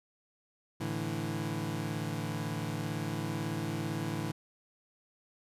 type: chord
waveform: 25% pulse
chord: A suspended fourth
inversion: none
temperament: equal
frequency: 110 / 146.83 / 164.81 Hz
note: A2 / D3 / E3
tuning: 0 / 0 / 0 cents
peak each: -34 dBFS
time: 0.8-4.32 s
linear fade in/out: 10 ms
effects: resampled to 32000 Hz